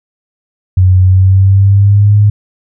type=tone with pitch glide; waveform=sine; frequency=92.5 to 103.83 Hz; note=F#2 to G#2; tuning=0 to 0 cents; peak=-3 dBFS; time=0.77-2.3 s; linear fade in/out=5 ms; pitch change=+200 cents; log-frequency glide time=1.02-2.16 s; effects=none

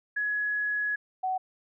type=tone pair in turn; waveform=sine; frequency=1683 / 749.7 Hz; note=G#6 / F#5; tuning=+23 / +23 cents; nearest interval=octave + major second; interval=1400 cents; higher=first; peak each=-26 dBFS; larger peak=neither; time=0.16-0.96 / 1.23-1.38 s; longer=first; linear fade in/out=10 ms; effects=none

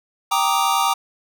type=chord; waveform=square; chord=Eb major seventh; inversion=first; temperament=equal; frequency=784 / 932.3 / 1174.7 / 1244.5 Hz; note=G5 / Bb5 / D6 / Eb6; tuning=0 / 0 / 0 / 0 cents; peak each=-23 / -22 / -23 / -24 dBFS; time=0.31-0.94 s; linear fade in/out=10 ms; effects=none

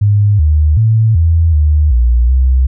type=tone with pitch steps; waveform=sine; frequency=103 / 76.1 / 111.2 / 82.5 / 75.3 / 59.7 / 64.5 Hz; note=G#2 / D#2 / A2 / E2 / D2 / A#1 / C2; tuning=-14 / -38 / +19 / +2 / +44 / +42 / -24 cents; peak=-6 dBFS; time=0.01-2.67 s; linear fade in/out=10 ms; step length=380 ms; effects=none

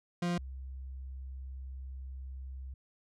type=tone pair in turn; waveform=40% pulse / sine; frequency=174.61 / 65.65 Hz; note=F3 / C2; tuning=0 / +6 cents; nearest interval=octave + perfect fourth; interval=1694 cents; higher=first; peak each=-29 / -40 dBFS; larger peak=first; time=0.22-0.38 / 0.38-2.74 s; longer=second; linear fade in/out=5 ms; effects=low-pass 7000 Hz 12 dB/octave

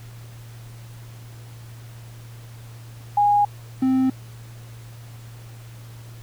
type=tone pair in turn; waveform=sine / triangle; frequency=822 / 261.1 Hz; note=G#5 / C4; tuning=-18 / -3 cents; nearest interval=octave + minor sixth; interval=1985 cents; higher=first; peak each=-14 dBFS; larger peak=neither; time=3.17-3.45 / 3.82-4.1 s; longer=neither; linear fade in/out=5 ms; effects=added 116 Hz sine -38 dBFS peak until 6.22 s + pink hiss -49 dBFS RMS until 6.22 s

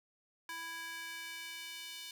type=tone with high-pass filter sweep; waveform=square; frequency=330.2 Hz; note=E4; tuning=3 cents sharp; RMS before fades=-45 dBFS; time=0.49-2.11 s; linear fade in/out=2 ms; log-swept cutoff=1300 to 3200 Hz; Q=1.7; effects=none

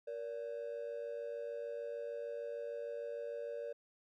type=ring-modulated tone; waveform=triangle; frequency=523.3 Hz; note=C5; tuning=in tune; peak=-34 dBFS; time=0.07-3.73 s; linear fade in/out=10 ms; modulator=53.3 Hz; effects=tanh soft clip ceiling -33 dBFS

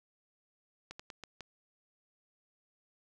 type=slowing click train; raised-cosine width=0.2 ms; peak=-27 dBFS; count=5; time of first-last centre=0.91-1.407 s; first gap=85 ms; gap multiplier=1.26; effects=none

